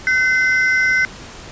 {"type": "ring-modulated tone", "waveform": "triangle", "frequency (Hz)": 1790, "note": "A6", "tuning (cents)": 29, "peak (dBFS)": -8, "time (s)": [0.07, 1.05], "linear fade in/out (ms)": 0, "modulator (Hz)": 268, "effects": ["pink hiss -36 dBFS RMS until 1.51 s", "resampled to 16000 Hz"]}